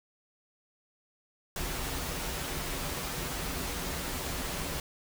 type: noise with comb filter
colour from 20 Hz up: pink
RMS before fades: -35 dBFS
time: 1.56-4.8 s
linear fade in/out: 2 ms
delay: 9.4 ms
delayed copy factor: -0.55
effects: none